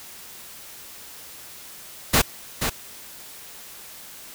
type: noise with echo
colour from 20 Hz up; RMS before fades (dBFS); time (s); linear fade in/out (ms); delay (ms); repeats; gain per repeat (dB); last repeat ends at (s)
pink; -17; 2.13-2.22; 10; 480; 1; -7; 2.7
effects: white hiss -42 dBFS RMS until 4.34 s